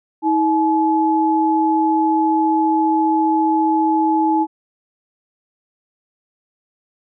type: tone pair together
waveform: sine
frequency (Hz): 319.9 / 855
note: D#4 / A5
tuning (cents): +48 / -50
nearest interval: octave + perfect fourth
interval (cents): 1702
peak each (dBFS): -16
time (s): 0.22-4.47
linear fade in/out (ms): 50
effects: none